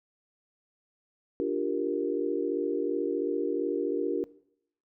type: chord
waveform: sine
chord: G minor seventh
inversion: second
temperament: equal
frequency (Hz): 293.7 / 349.2 / 392 / 466.2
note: D4 / F4 / G4 / Bb4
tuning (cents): 0 / 0 / 0 / 0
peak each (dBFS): -32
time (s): 1.4-4.24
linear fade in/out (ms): 0
effects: noise-tail reverb RT60 0.7 s tail -20 dB re dry